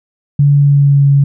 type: tone with pitch glide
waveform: sine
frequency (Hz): 143 to 140.22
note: D3 to C#3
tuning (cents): -46 to +20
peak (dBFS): -5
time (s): 0.39-1.24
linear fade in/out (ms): 5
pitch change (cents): -34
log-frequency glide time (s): 0.55-1.07
effects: none

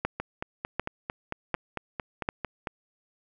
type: two click trains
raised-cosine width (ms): 0.5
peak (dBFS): -16 / -11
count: 12 / 4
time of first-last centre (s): 0.2-2.672 / 0.05-2.289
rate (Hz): 4.45 / 1.34
effects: none

